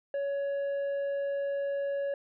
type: tone with tanh clipping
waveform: sine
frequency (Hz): 560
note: C#5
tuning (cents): +18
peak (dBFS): -30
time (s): 0.14-2.14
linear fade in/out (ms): 2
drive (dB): 5
effects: none